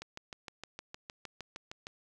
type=click train; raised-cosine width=0.2 ms; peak=-25 dBFS; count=13; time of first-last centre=0.02-1.869 s; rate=6.49 Hz; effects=none